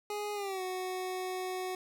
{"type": "tone with pitch glide", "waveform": "25% pulse", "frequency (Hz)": [415.3, 370], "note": ["G#4", "F#4"], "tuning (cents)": [0, 0], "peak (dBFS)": -31, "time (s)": [0.1, 1.75], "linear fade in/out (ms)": 2, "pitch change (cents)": -200, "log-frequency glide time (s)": [0.34, 0.62], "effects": []}